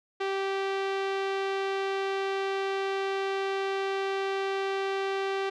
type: tone with low-pass filter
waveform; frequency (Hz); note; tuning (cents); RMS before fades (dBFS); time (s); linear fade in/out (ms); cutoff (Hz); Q
sawtooth; 389.5; G4; -11; -30; 0.2-5.5; 10; 3400; 1
effects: none